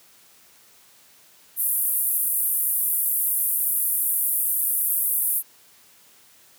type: band-pass noise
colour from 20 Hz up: white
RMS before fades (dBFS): -23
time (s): 1.56-5.43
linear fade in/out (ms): 50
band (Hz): 10000 to 15000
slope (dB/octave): 48
effects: white hiss -54 dBFS RMS until 6.58 s + high-pass 80 Hz 12 dB/octave